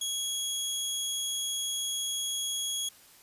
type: tone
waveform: 20% pulse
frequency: 3322 Hz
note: G#7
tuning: in tune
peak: -25 dBFS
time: 0.01-2.89 s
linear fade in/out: 5 ms
effects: white hiss -56 dBFS RMS until 3.22 s + resampled to 32000 Hz